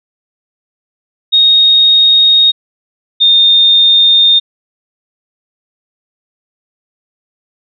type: tone pair in turn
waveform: sine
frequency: 3729 / 3648 Hz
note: A#7 / A#7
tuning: 0 / -38 cents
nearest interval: unison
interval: 38 cents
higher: first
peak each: -4 dBFS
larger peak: neither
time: 1.32-2.52 / 3.2-4.4 s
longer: neither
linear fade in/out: 20 ms
effects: none